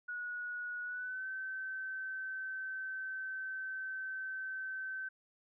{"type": "tone with pitch glide", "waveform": "sine", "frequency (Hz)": [1459, 1538.6], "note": ["F#6", "G6"], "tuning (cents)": [-25, -33], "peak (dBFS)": -38, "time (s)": [0.08, 5.09], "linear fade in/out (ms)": 10, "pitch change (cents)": 92, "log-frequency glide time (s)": [0.83, 1.27], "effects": []}